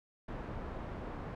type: low-pass noise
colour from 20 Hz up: pink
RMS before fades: -42 dBFS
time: 0.28-1.35 s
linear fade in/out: 5 ms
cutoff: 1200 Hz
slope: 12 dB/octave
effects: none